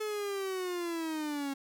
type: linear sweep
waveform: 45% pulse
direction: down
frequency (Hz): 432.1 to 272.2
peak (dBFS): -33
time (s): 0-1.54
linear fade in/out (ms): 10
effects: none